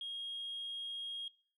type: tone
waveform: sine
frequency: 3262 Hz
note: G#7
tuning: 32 cents flat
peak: -39 dBFS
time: 0.01-1.28 s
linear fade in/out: 2 ms
effects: noise-tail reverb RT60 0.5 s tail -23 dB re dry + tanh soft clip ceiling -36 dBFS